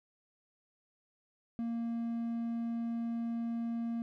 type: tone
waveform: triangle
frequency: 232.1 Hz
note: A#3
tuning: 7 cents flat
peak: -31 dBFS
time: 1.59-4.02 s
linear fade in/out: 0 ms
effects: none